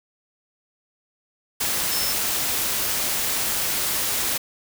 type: tone in noise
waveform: sine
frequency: 5290 Hz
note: E8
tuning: 5 cents sharp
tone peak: -27 dBFS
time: 1.91-2.13 s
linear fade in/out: 10 ms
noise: white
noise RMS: -24 dBFS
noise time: 1.6-4.38 s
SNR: -6 dB
effects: none